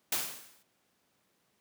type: noise with exponential decay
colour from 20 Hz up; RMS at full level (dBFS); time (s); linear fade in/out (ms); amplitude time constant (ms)
white; -28; 0.12-0.63; 5; 110
effects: pink hiss -73 dBFS RMS until 1.6 s + high-pass 150 Hz 12 dB/octave